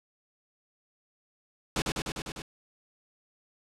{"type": "noise with echo", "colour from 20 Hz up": "pink", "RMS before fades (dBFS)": -28, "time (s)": [1.76, 1.82], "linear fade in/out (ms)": 2, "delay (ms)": 100, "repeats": 6, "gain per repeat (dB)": -2, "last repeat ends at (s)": 2.42, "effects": ["low-pass 8000 Hz 12 dB/octave"]}